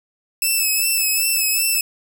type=tone with vibrato; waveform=5% pulse; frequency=2617 Hz; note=E7; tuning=13 cents flat; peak=-8 dBFS; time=0.42-1.81 s; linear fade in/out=2 ms; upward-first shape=sine; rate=2.6 Hz; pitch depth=42 cents each way; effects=none